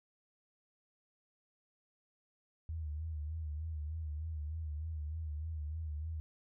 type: tone with vibrato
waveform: sine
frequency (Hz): 77.78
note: D#2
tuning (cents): 0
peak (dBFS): -37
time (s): 2.69-6.2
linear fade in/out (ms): 0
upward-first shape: sine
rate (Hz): 3.3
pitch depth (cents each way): 79
effects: none